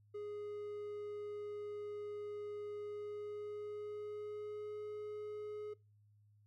triangle tone with pitch glide, 415.3 to 421.1 Hz, G#4 to G#4, 0 to +24 cents, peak -40 dBFS, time 0.14-5.74 s, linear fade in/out 10 ms, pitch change +24 cents, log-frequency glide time 2.77-4.83 s, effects noise-tail reverb RT60 0.3 s tail -24 dB re dry + added 104 Hz sine -65 dBFS peak until 6.46 s

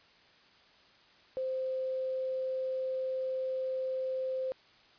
sine tone with quantisation, 521 Hz, C5, 7 cents flat, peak -31 dBFS, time 1.37-4.52 s, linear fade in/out 0 ms, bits 10, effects white hiss -61 dBFS RMS until 4.98 s + resampled to 11025 Hz

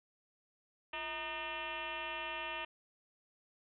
sine tone with frequency modulation, 1821 Hz, A#6, 41 cents flat, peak -38 dBFS, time 0.93-2.65 s, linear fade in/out 5 ms, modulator 295 Hz, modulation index 4.2, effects none

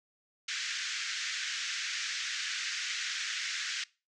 pink band-pass noise, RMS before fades -36 dBFS, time 0.48-3.84 s, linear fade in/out 5 ms, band 1500 to 6900 Hz, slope 48 dB/octave, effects noise-tail reverb RT60 0.3 s tail -22 dB re dry

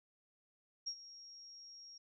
sine tone with ADSR envelope, 5588 Hz, F8, in tune, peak -36 dBFS, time 0.86-1.98 s, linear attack 16 ms, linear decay 70 ms, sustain -16 dB, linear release 6 ms, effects none

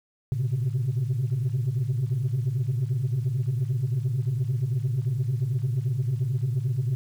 sine tone cluster, 114.2 / 128.1 / 136.9 Hz, A#2 / C3 / C#3, -35 / -36 / -21 cents, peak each -26 dBFS, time 0.32-6.95 s, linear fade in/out 0 ms, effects tanh soft clip ceiling -19 dBFS + 9-bit

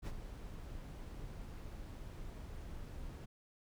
brown noise with ADSR envelope, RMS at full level -38 dBFS, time 0.02-3.26 s, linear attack 52 ms, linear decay 44 ms, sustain -9 dB, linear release 14 ms, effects none

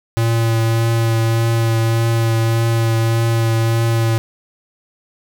square tone with vibrato, 114.3 Hz, A#2, 34 cents flat, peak -14 dBFS, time 0.17-4.18 s, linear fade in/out 0 ms, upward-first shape triangle, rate 1.7 Hz, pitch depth 16 cents each way, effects none

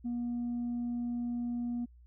sine tone, 240 Hz, B3, 49 cents flat, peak -30 dBFS, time 0.04-1.86 s, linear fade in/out 20 ms, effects tanh soft clip ceiling -30 dBFS + added 60 Hz sine -54 dBFS peak until 2.06 s

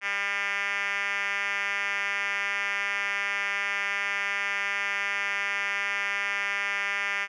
5% pulse tone with band-pass filter, 200.3 Hz, G3, 38 cents sharp, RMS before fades -29 dBFS, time 0.01-7.28 s, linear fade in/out 50 ms, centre 2100 Hz, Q 2.4, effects resampled to 22050 Hz

